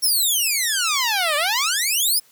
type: exponential two-way sweep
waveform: 10% pulse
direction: down then up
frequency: 5588 to 571 to 5340 Hz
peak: -10 dBFS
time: 0.02-2.2 s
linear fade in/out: 20 ms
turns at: 1.36 s
effects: white hiss -55 dBFS RMS until 2.31 s + high-pass 80 Hz 12 dB/octave